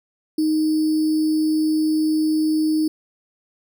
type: tone with sample-and-hold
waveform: sine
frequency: 311.1 Hz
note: D#4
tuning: in tune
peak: -16 dBFS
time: 0.38-2.88 s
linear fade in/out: 5 ms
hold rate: 4900 Hz
effects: none